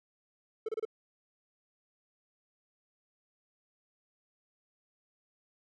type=tone bursts; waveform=triangle; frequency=440 Hz; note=A4; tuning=in tune; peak=-29 dBFS; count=4; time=0.66-0.852 s; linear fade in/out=5 ms; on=27 ms; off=28 ms; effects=none

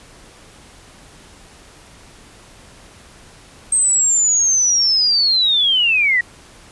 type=linear sweep; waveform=sine; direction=down; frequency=8372 to 1883 Hz; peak=-12 dBFS; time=3.72-6.21 s; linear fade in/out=5 ms; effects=pink hiss -44 dBFS RMS until 6.71 s + resampled to 24000 Hz

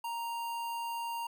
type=tone with notch filter; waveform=square; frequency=932.3 Hz; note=A#5; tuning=in tune; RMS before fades=-37 dBFS; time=0.04-1.27 s; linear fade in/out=5 ms; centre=5700 Hz; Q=1.6; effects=none

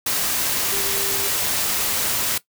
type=tone in noise; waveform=sine; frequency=395.6 Hz; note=G4; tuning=16 cents sharp; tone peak=-32 dBFS; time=0.72-1.28 s; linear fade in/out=5 ms; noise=white; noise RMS=-22 dBFS; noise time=0.06-2.38 s; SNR=-13 dB; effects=noise-tail reverb RT60 0.1 s tail -17 dB re dry

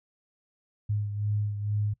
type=beating tone pair; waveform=sine; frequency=103.83 / 106.03 Hz; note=G#2 / G#2; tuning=0 / +36 cents; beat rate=2.2 Hz; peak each=-27 / -35 dBFS; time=0.89-1.94 s; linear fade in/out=10 ms; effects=noise-tail reverb RT60 0.1 s tail -21 dB re dry

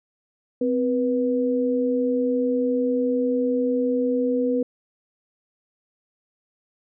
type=tone pair together; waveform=sine; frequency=257.3 / 488.6 Hz; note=C4 / B4; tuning=-29 / -19 cents; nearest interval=major seventh; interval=1110 cents; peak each=-22 dBFS; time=0.61-4.63 s; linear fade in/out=5 ms; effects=none

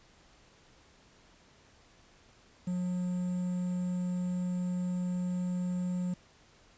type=tone with quantisation; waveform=triangle; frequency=179.8 Hz; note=F#3; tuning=49 cents flat; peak=-28 dBFS; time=2.67-6.14 s; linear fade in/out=5 ms; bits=9; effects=pink hiss -61 dBFS RMS until 6.77 s + resampled to 16000 Hz

